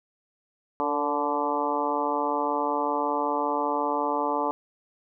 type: harmonic tone with a mistuned harmonic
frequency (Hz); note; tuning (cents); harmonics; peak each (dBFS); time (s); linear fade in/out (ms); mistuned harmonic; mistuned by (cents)
145.4; D3; -17; 2 / 3 / 4 / 5 / 6 / 7 / 8; -32 / -32 / -32 / -34 / -28 / -31 / -33; 0.8-4.51; 0; 3; +44
effects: none